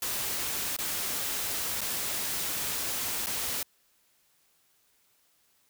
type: noise with dropouts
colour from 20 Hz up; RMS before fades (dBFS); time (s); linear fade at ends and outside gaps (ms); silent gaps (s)
white; -32; 0.02-3.63; 2; 0.765-0.787 / 1.808-1.814 / 3.261-3.268
effects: white hiss -68 dBFS RMS until 5.69 s